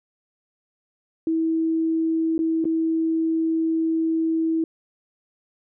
sine tone with dropouts, 324.2 Hz, E4, 29 cents flat, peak -19 dBFS, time 1.27-4.64 s, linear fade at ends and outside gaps 2 ms, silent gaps 2.38-2.39 / 2.643-2.653 s, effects none

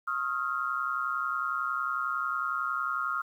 sine tone cluster, 1091 / 1259 / 1390 Hz, C#6 / D#6 / F6, -28 / +20 / -9 cents, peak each -37 / -32 / -31 dBFS, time 0.07-3.22 s, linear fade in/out 10 ms, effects 10-bit

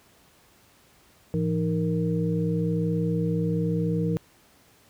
sine tone cluster, 107.4 / 168.3 / 309.3 / 464.7 Hz, A2 / E3 / D#4 / A#4, -41 / +36 / -10 / -5 cents, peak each -31 / -24 / -32 / -30 dBFS, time 1.34-4.17 s, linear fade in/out 0 ms, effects pink hiss -58 dBFS RMS until 4.89 s + high-pass 60 Hz 12 dB/octave

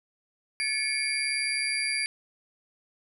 sine tone cluster, 1725 / 2207 / 2346 / 4732 / 10080 Hz, A6 / C#7 / D7 / D8 / D#9, -35 / -8 / -2 / +12 / +21 cents, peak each -38 / -30 / -33 / -31 / -35 dBFS, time 0.6-2.06 s, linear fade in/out 0 ms, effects none

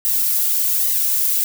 violet noise with flanger, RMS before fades -18 dBFS, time 0.05-1.44 s, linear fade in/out 0 ms, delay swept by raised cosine 1 to 2.8 ms, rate 1.2 Hz, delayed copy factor +0.7, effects none

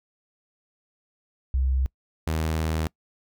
sine / sawtooth tone pair in turn, 65.41 / 79.43 Hz, C2 / D#2, 0 / +36 cents, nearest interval minor third, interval 336 cents, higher second, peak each -20 dBFS, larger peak neither, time 1.54-1.86 / 2.27-2.87 s, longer second, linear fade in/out 0 ms, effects noise-tail reverb RT60 0.1 s tail -25 dB re dry

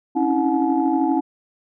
sine tone cluster, 273.1 / 285.6 / 323.8 / 729 / 854 Hz, C#4 / D4 / E4 / F#5 / G#5, -26 / -48 / -31 / -26 / +48 cents, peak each -21 / -26 / -20 / -26 / -24 dBFS, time 0.15-1.21 s, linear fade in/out 20 ms, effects tanh soft clip ceiling -5 dBFS

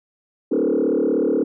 sine tone with frequency modulation, 370 Hz, F#4, in tune, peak -15 dBFS, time 0.51-1.44 s, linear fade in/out 10 ms, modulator 36.4 Hz, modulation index 3.3, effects tanh soft clip ceiling -12 dBFS

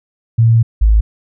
sine tone pair in turn, 114.5 / 53.79 Hz, A#2 / A1, -31 / -39 cents, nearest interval octave + minor second, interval 1308 cents, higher first, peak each -6 dBFS, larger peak neither, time 0.38-0.63 / 0.81-1.01 s, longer first, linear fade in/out 10 ms, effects none

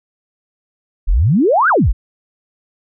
sine exponential two-way sweep, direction up then down, 32.62 to 1637 to 32.62 Hz, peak -9 dBFS, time 1.07-1.93 s, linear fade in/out 20 ms, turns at 1.69 s, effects none

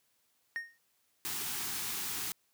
triangle tone with exponential decay, 1851 Hz, A#6, 13 cents flat, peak -29 dBFS, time 0.56-0.78 s, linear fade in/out 0 ms, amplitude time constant 46 ms
white band-stop noise, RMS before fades -37 dBFS, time 1.25-2.32 s, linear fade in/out 0 ms, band 450 to 720 Hz, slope 96 dB/octave
effects white hiss -74 dBFS RMS until 2.53 s + high-pass 60 Hz 12 dB/octave

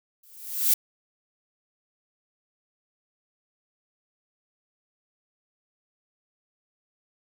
violet noise with exponential growth, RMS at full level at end -17 dBFS, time 0.23-0.74 s, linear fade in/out 5 ms, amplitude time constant 110 ms, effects none

